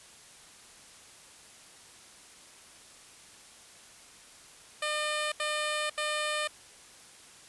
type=tone bursts; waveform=10% pulse; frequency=604 Hz; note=D5; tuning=48 cents sharp; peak=-21 dBFS; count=3; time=4.82-6.476 s; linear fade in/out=5 ms; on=500 ms; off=78 ms; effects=white hiss -53 dBFS RMS until 7.48 s + resampled to 24000 Hz